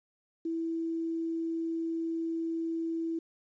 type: tone with quantisation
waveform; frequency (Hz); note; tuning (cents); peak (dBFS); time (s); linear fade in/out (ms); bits
sine; 329; E4; -3; -30; 0.45-3.19; 5; 10
effects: resampled to 16000 Hz